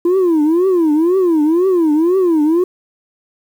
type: tone with vibrato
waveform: sine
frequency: 337.5 Hz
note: E4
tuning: 41 cents sharp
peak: -7 dBFS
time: 0.05-2.64 s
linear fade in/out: 5 ms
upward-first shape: triangle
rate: 2 Hz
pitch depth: 250 cents each way
effects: tanh soft clip ceiling -9 dBFS + 7-bit